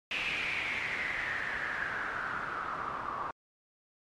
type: noise with low-pass filter sweep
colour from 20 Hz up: white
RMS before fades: -35 dBFS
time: 0.11-3.31 s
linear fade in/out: 2 ms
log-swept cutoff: 2600 to 1100 Hz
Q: 6.2
effects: MP3 64 kbps